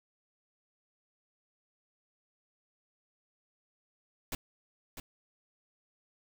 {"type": "noise with echo", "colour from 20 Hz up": "pink", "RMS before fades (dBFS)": -36, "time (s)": [4.32, 4.35], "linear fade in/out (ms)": 2, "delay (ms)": 650, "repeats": 1, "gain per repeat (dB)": -8, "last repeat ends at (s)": 5, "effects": []}